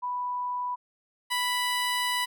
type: tone pair in turn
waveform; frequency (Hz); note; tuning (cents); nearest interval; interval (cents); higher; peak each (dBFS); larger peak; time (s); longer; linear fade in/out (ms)
sine / 15% pulse; 987.8 / 987.8; B5 / B5; 0 / 0; unison; 0; neither; -28 / -19; second; 0.02-0.76 / 1.3-2.26; second; 20
effects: none